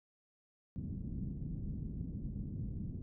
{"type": "low-pass noise", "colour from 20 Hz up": "white", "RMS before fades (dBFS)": -41, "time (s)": [0.76, 3.02], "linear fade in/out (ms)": 0, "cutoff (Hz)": 210, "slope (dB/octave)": 24, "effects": []}